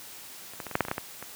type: clicks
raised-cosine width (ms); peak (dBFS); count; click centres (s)
0.5; -30 / -20 / -21 / -22 / -8 / -7 / -20 / -17 / -12 / -15 / -23; 11; 0.536 / 0.602 / 0.667 / 0.713 / 0.754 / 0.807 / 0.851 / 0.884 / 0.914 / 0.981 / 1.226
effects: white hiss -45 dBFS RMS until 1.35 s + high-pass 80 Hz 12 dB/octave